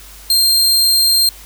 sawtooth tone, 4186 Hz, C8, in tune, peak -7 dBFS, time 0.3-1.29 s, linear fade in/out 2 ms, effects added 50 Hz sine -39 dBFS peak until 1.45 s + white hiss -39 dBFS RMS until 1.45 s

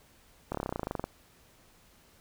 slowing click train, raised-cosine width 1 ms, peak -18 dBFS, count 16, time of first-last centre 0.52-1.041 s, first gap 26 ms, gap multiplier 1.04, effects pink hiss -61 dBFS RMS until 2.2 s

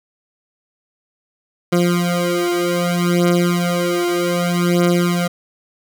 20% pulse beating tone pair, 174.61 / 175.25 Hz, F3 / F3, 0 / +6 cents, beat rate 0.64 Hz, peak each -13 dBFS, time 1.72-5.28 s, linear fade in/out 10 ms, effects none

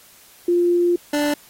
sine / 25% pulse tone pair in turn, 349.2 / 293.6 Hz, F4 / D4, 0 / 0 cents, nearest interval minor third, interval 300 cents, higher first, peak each -14 dBFS, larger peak neither, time 0.48-0.96 / 1.13-1.34 s, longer first, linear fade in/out 5 ms, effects white hiss -49 dBFS RMS until 1.49 s + AAC 48 kbps

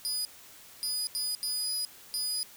25% pulse tone bursts at uneven times, 4949 Hz, D#8, 10 cents flat, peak -25 dBFS, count 5, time 0.05-0.25 / 0.83-1.07 / 1.15-1.35 / 1.43-1.85 / 2.14-2.43 s, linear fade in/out 0 ms, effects white hiss -52 dBFS RMS until 2.56 s

